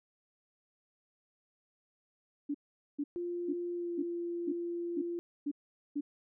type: tone bursts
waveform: sine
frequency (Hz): 288.9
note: D4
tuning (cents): -28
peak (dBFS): -31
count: 8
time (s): 2.49-6.01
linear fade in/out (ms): 10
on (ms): 55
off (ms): 440
type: tone with pitch glide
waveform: sine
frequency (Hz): 349.2 to 344.2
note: F4 to F4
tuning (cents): 0 to -25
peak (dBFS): -34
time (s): 3.16-5.19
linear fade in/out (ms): 0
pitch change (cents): -25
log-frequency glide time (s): 3.75-3.93
effects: none